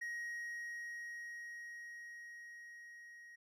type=tone with level ramp; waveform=triangle; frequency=1887 Hz; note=A#6; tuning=21 cents sharp; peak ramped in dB=-38 to -52 dBFS; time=0.01-3.36 s; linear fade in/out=10 ms; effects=none